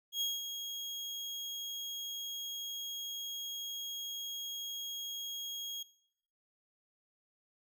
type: tone with ADSR envelope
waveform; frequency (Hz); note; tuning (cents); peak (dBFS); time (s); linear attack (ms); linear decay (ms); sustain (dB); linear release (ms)
35% pulse; 3283; G#7; -21; -29; 0.12-5.83; 90; 200; -8; 6
effects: noise-tail reverb RT60 0.8 s tail -22 dB re dry